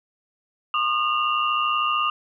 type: tone cluster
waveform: sine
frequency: 1082 / 1218 / 2754 / 2867 Hz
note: C#6 / D#6 / F7 / F7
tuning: -42 / -37 / -25 / +45 cents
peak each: -30 / -21 / -28 / -30 dBFS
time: 0.74-2.1 s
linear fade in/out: 2 ms
effects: none

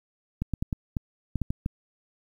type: clicks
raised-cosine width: 5 ms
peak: -15 dBFS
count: 9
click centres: 0.42 / 0.537 / 0.625 / 0.728 / 0.968 / 1.357 / 1.417 / 1.505 / 1.661 s
effects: 9-bit

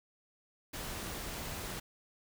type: noise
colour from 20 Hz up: pink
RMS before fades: -41 dBFS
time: 0.73-1.8 s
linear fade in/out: 10 ms
effects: none

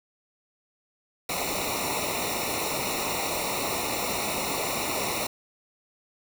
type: noise with comb filter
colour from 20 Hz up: pink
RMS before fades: -29 dBFS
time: 1.29-5.27 s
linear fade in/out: 5 ms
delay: 0.62 ms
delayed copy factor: -0.95
effects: none

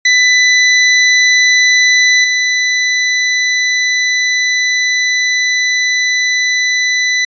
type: tone with level steps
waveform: sawtooth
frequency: 1994 Hz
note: B6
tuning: 16 cents sharp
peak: -3 / -7 dBFS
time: 0.05-7.25 s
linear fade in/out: 5 ms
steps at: 2.24 s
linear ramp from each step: 2 ms
effects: resampled to 16000 Hz

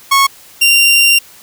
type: tone pair in turn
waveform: sawtooth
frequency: 1100 / 2772 Hz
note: C#6 / F7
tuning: -14 / -14 cents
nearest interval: octave + major third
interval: 1600 cents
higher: second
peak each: -3 dBFS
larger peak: neither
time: 0.11-0.27 / 0.61-1.19 s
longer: second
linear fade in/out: 10 ms
effects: white hiss -40 dBFS RMS until 1.42 s

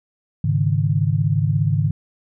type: chord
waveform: sine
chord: Ab suspended fourth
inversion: none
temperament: equal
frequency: 103.83 / 138.59 / 155.56 Hz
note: Ab2 / Db3 / Eb3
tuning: 0 / 0 / 0 cents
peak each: -20 dBFS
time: 0.44-1.91 s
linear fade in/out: 5 ms
effects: none

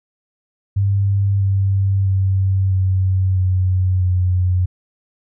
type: tone with pitch steps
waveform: sine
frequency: 99.2 / 97.5 / 95.82 / 94.17 / 92.56 / 90.97 Hz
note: G2 / G2 / G2 / F#2 / F#2 / F#2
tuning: +21 / -9 / -39 / +31 / +1 / -29 cents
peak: -13 dBFS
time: 0.76-4.66 s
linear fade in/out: 10 ms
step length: 650 ms
effects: none

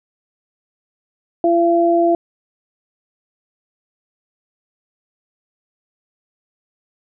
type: tone pair together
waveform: sine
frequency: 340 / 680.5 Hz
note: F4 / F5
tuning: -46 / -45 cents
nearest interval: octave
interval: 1201 cents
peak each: -14 dBFS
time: 1.44-2.15 s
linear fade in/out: 2 ms
effects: none

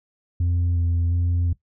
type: tone with vibrato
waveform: sine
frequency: 86.1 Hz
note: F2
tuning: 24 cents flat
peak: -16 dBFS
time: 0.4-1.53 s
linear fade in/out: 5 ms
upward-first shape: square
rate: 1.4 Hz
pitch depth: 17 cents each way
effects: noise-tail reverb RT60 0.1 s tail -18 dB re dry + tanh soft clip ceiling -17 dBFS

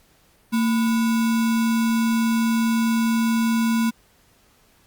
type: tone with sample-and-hold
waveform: sine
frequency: 227.7 Hz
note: A#3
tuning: 40 cents flat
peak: -17 dBFS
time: 0.52-3.91 s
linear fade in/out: 20 ms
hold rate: 1225 Hz
effects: pink hiss -58 dBFS RMS until 4.86 s + Opus 48 kbps

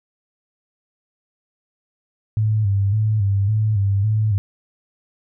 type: tone with vibrato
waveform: sine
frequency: 103.5 Hz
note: G#2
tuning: 5 cents flat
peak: -15 dBFS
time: 2.37-4.38 s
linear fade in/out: 0 ms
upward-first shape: square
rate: 1.8 Hz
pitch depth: 75 cents each way
effects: none

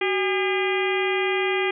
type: harmonic tone with a mistuned harmonic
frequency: 404.1 Hz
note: G#4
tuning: 47 cents flat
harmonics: 1 / 2 / 3 / 4 / 5 / 6 / 7 / 8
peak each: -23 / -30 / -33 / -34 / -28 / -29 / -36 / -36 dBFS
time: 0.01-1.71 s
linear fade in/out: 5 ms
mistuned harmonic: 1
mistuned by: -120 cents
effects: none

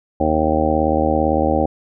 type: harmonic tone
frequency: 77.78 Hz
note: D#2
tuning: in tune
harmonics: 1 / 2 / 3 / 4 / 5 / 6 / 7 / 8 / 9 / 10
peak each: -23 / -30 / -23 / -21 / -28 / -25 / -20 / -29 / -27 / -21 dBFS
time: 0.2-1.66 s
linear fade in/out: 5 ms
effects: none

